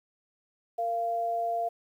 sine tone pair together, 461.2 / 690.4 Hz, A#4 / F5, -19 / -20 cents, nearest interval perfect fifth, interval 699 cents, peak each -37 / -27 dBFS, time 0.78-1.69 s, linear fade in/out 10 ms, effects 10-bit

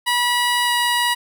15% pulse tone with pitch glide, 971 to 964.8 Hz, B5 to B5, -30 to -41 cents, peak -10 dBFS, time 0.06-1.15 s, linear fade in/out 20 ms, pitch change -11 cents, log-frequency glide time 0.65-0.7 s, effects none

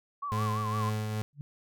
sine tone with vibrato, 1090 Hz, C#6, 29 cents flat, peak -32 dBFS, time 0.22-0.9 s, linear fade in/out 10 ms, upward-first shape sine, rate 5.9 Hz, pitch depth 110 cents each way
35% pulse tone with tremolo, 107.6 Hz, A2, 38 cents flat, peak -26 dBFS, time 0.32-1.22 s, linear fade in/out 0 ms, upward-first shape triangle, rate 2.3 Hz, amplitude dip 40%
sine tone with exponential growth, 144 Hz, D3, 34 cents flat, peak -33 dBFS, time 1.33-1.41 s, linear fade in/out 0 ms, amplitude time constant 17 ms
effects none

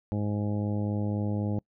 harmonic tone, 103.83 Hz, G#2, in tune, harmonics 1 / 2 / 3 / 4 / 5 / 6 / 7 / 8, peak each -29 / -31 / -36 / -43 / -40 / -45 / -50 / -46 dBFS, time 0.12-1.59 s, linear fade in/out 0 ms, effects noise-tail reverb RT60 0.1 s tail -26 dB re dry

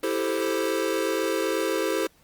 square chord, A minor seventh, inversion second, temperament equal, 329.6 / 392 / 440 / 523.3 Hz, E4 / G4 / A4 / C5, 0 / 0 / 0 / 0 cents, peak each -30 dBFS, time 0.03-2.07 s, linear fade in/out 5 ms, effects pink hiss -60 dBFS RMS until 2.23 s + Opus 24 kbps

